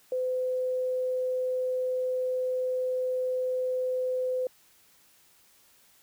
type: tone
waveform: sine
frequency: 509 Hz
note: C5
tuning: 48 cents flat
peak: -26 dBFS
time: 0.12-4.47 s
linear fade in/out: 2 ms
effects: white hiss -61 dBFS RMS until 6.02 s